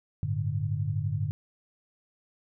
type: chord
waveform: sine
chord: G suspended second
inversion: none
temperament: equal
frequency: 98 / 110 / 146.83 Hz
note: G2 / A2 / D3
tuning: 0 / 0 / 0 cents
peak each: -31 dBFS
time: 0.23-1.31 s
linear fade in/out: 0 ms
effects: none